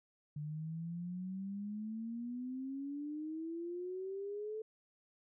sine exponential sweep, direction up, 147.2 to 440 Hz, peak -39 dBFS, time 0.36-4.62 s, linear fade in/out 5 ms, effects none

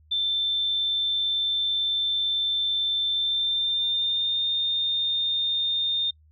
sine tone with pitch glide, 3551 to 3638 Hz, A7 to A#7, +15 to -43 cents, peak -22 dBFS, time 0.11-6.11 s, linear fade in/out 10 ms, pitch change +42 cents, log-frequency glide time 3.1-4.45 s, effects noise-tail reverb RT60 0.1 s tail -25 dB re dry + added 77 Hz sine -54 dBFS peak until 6.31 s

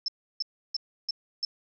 sine tone bursts, 5290 Hz, E8, 5 cents sharp, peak -26 dBFS, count 5, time 0.06-1.45 s, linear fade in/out 2 ms, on 22 ms, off 320 ms, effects none

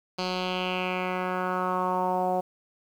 10% pulse tone with low-pass filter sweep, 183.2 Hz, F#3, 17 cents flat, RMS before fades -28 dBFS, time 0.18-2.41 s, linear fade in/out 10 ms, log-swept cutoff 4500 to 680 Hz, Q 3.3, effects 9-bit

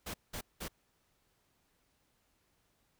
pink noise bursts, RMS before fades -41 dBFS, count 3, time 0.06-0.683 s, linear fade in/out 10 ms, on 81 ms, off 190 ms, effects pink hiss -75 dBFS RMS until 2.99 s

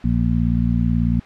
harmonic tone, 58.27 Hz, A#1, in tune, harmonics 1 / 2 / 3 / 4, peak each -21 / -21 / -21 / -21 dBFS, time 0.04-1.2 s, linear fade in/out 5 ms, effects white hiss -42 dBFS RMS until 1.25 s + low-pass 2000 Hz 12 dB/octave

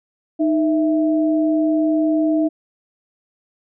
sine tone pair together, 310.5 / 657.9 Hz, D#4 / E5, -3 / -4 cents, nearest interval octave + minor second, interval 1299 cents, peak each -15 / -22 dBFS, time 0.39-2.49 s, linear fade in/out 20 ms, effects none

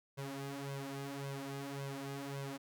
sawtooth tone with flanger, 138.59 Hz, C#3, in tune, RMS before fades -43 dBFS, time 0.17-2.58 s, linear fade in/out 20 ms, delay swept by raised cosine 1.9 to 4.8 ms, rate 1.8 Hz, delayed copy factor +0.85, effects none

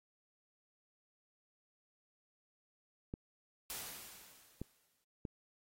clicks, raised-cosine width 3 ms, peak -28 dBFS, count 3, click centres 3.139 / 4.616 / 5.252 s
white noise with exponential decay, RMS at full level -42 dBFS, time 3.7-5.04 s, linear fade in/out 0 ms, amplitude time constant 290 ms
effects AAC 48 kbps

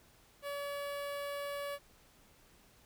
sawtooth tone with notch filter, 570 Hz, C#5, 48 cents sharp, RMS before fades -40 dBFS, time 0.42-1.79 s, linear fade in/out 50 ms, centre 6400 Hz, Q 1.2, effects pink hiss -64 dBFS RMS until 2.85 s

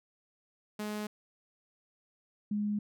sawtooth / sine tone pair in turn, 210.7 / 207.9 Hz, G#3 / G#3, +25 / +2 cents, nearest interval unison, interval 23 cents, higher first, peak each -31 / -29 dBFS, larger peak second, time 0.79-1.07 / 2.51-2.79 s, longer neither, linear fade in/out 5 ms, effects none

